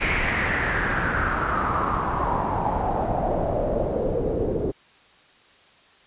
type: noise with low-pass filter sweep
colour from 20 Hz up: pink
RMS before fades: -24 dBFS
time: 0-4.72 s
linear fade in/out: 20 ms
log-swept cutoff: 2300 to 410 Hz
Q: 4.7
effects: white hiss -54 dBFS RMS until 6.06 s + resampled to 8000 Hz